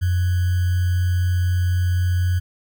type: tone with sample-and-hold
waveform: sine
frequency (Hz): 89.6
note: F2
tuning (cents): +45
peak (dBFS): -16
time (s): 0.01-2.4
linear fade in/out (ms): 20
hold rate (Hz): 1575
effects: none